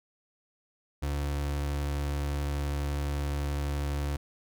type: tone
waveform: 35% pulse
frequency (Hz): 71.8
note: D2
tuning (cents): -39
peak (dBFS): -27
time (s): 1.02-4.17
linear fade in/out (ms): 10
effects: none